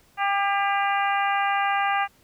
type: harmonic tone with a mistuned harmonic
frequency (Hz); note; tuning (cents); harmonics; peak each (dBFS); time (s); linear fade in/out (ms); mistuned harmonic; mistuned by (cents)
398.5; G4; +28; 2 / 3 / 4 / 5 / 6 / 7; -23 / -27 / -29 / -31 / -33 / -34; 0.17-2.08; 50; 4; +18
effects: pink hiss -59 dBFS RMS until 2.23 s